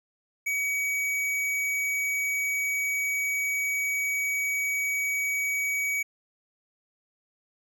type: tone with hard clipping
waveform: triangle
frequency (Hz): 2265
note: C#7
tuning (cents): +37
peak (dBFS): -27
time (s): 0.46-6.03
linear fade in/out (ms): 10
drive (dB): 16
effects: none